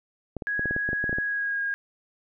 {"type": "clicks", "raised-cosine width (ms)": 2, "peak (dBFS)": -18, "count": 12, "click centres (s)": [0.367, 0.422, 0.594, 0.657, 0.71, 0.764, 0.89, 0.931, 1.041, 1.094, 1.129, 1.185]}
{"type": "tone with pitch glide", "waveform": "sine", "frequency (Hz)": [1661.2, 1629.8], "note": ["G#6", "G#6"], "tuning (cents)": [0, -33], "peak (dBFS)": -25, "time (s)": [0.47, 1.74], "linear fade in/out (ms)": 0, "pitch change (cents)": -33, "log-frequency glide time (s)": [1.23, 1.62]}
{"effects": []}